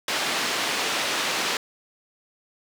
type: band-pass noise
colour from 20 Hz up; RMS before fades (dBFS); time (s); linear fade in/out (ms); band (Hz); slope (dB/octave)
white; -26; 0.08-1.57; 2; 240 to 4100; 12
effects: none